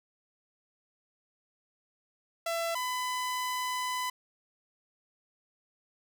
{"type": "tone pair in turn", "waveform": "sawtooth", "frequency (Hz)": [670, 1003.9], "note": ["E5", "B5"], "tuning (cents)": [28, 28], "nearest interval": "perfect fifth", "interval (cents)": 700, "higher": "second", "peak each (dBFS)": [-26, -27], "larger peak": "first", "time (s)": [[2.46, 2.75], [2.75, 4.1]], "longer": "second", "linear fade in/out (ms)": 5, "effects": []}